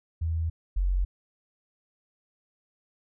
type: tone pair in turn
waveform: sine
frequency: 81.7 / 45.85 Hz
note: E2 / F#1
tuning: -15 / -15 cents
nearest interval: minor seventh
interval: 1000 cents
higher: first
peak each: -25 / -22 dBFS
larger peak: second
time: 0.21-0.5 / 0.76-1.05 s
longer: neither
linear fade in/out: 10 ms
effects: none